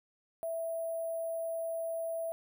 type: tone with sample-and-hold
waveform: sine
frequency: 659.3 Hz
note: E5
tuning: in tune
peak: -33 dBFS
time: 0.43-2.32 s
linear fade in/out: 0 ms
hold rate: 11025 Hz
effects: none